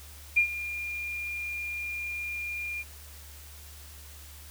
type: tone with ADSR envelope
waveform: sine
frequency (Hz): 2408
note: D7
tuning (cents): +43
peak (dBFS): -17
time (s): 0.36-2.84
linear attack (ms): 16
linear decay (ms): 93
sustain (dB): -15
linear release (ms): 35
effects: added 73 Hz sine -47 dBFS peak until 4.5 s + white hiss -50 dBFS RMS until 4.5 s